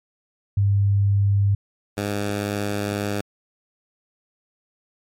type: tone pair in turn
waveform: sine / 10% pulse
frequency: 100 / 102.1 Hz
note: G2 / G#2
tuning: +35 / -29 cents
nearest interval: unison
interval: 36 cents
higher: second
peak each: -15 dBFS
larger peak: neither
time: 0.57-1.55 / 1.97-3.21 s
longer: second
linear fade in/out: 5 ms
effects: MP3 64 kbps